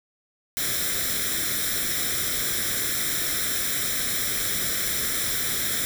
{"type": "noise with comb filter", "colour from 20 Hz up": "white", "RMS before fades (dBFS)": -26, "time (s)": [0.57, 5.85], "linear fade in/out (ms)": 0, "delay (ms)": 0.54, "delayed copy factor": 0.75, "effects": []}